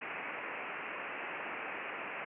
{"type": "low-pass noise", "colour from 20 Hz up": "white", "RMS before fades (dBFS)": -41, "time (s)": [0.01, 2.25], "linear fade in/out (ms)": 10, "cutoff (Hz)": 2700, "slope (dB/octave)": 96, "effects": ["high-pass 300 Hz 12 dB/octave"]}